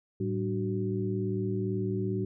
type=tone cluster; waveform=sine; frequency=109.5 / 192.5 / 296.6 / 374.3 Hz; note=A2 / G3 / D4 / F#4; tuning=-8 / -31 / +17 / +20 cents; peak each=-32 / -33 / -37 / -33 dBFS; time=0.2-2.25 s; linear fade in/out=5 ms; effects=none